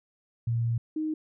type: tone pair in turn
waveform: sine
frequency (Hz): 116.54 / 311.1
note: A#2 / D#4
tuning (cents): 0 / 0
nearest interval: octave + perfect fourth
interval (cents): 1700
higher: second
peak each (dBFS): -24 / -27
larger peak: first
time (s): 0.47-0.78 / 0.96-1.14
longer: first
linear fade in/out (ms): 5
effects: none